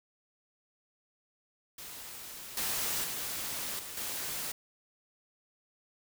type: noise with level steps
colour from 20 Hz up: white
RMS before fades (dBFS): -45 / -33 / -37 / -43 / -37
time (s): 1.78-4.52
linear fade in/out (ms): 5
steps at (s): 2.57 / 3.04 / 3.79 / 3.97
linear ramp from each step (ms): 2
effects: none